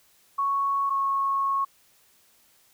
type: tone pair in turn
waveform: sine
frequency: 1108.7 / 1097.9 Hz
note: C#6 / C#6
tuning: 0 / -17 cents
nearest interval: unison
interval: 17 cents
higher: first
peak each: -22 dBFS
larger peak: neither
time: 0.38-0.9 / 0.9-1.65 s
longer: second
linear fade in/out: 10 ms
effects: white hiss -61 dBFS RMS until 2.73 s